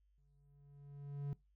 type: tone with exponential growth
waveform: triangle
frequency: 142.2 Hz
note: C#3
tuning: 45 cents sharp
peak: -34 dBFS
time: 0.18-1.33 s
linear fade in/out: 0 ms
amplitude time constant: 250 ms
effects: noise-tail reverb RT60 0.2 s tail -21 dB re dry + added 50 Hz sine -70 dBFS peak until 1.55 s